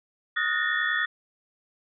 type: tone cluster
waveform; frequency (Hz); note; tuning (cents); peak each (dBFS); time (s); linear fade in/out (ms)
sine; 1256 / 1455 / 1779 / 1849 / 3436; D#6 / F#6 / A6 / A#6 / A7; +16 / -29 / +19 / -15 / -42; -33 / -30 / -30 / -26 / -35; 0.36-1.06; 10
effects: none